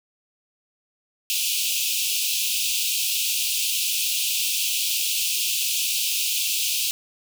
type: high-pass noise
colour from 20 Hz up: pink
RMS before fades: -24 dBFS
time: 1.3-6.91 s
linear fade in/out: 0 ms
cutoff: 2500 Hz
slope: 96 dB/octave
effects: none